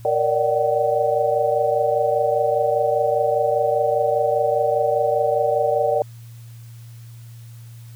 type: tone cluster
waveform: sine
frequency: 463.6 / 575 / 600 / 759 Hz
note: A#4 / D5 / D5 / F#5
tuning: -10 / -37 / +37 / +44 cents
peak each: -22 dBFS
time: 0.05-6.02 s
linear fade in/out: 2 ms
effects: added 116 Hz sine -37 dBFS peak until 7.95 s + white hiss -53 dBFS RMS until 7.95 s